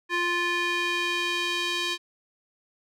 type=tone with band-pass filter sweep; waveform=square; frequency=349.3 Hz; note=F4; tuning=in tune; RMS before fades=-27 dBFS; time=0.09-1.98 s; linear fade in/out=50 ms; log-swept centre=1900 to 3500 Hz; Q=1.6; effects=none